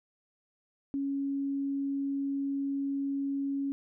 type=tone; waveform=sine; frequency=277.2 Hz; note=C#4; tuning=in tune; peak=-29 dBFS; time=0.94-3.72 s; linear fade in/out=0 ms; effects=none